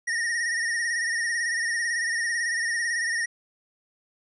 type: tone with vibrato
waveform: square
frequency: 1858 Hz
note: A#6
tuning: 6 cents flat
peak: -25 dBFS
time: 0.07-3.26 s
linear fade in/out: 10 ms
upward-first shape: sine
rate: 18 Hz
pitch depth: 57 cents each way
effects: resampled to 24000 Hz